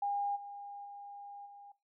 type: tone with level steps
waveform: sine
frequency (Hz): 809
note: G#5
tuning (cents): -46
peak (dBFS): -31 / -43 / -45 / -50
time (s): 0.02-1.72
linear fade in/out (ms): 5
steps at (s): 0.35 / 0.84 / 1.45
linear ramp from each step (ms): 20
effects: noise-tail reverb RT60 0.3 s tail -21 dB re dry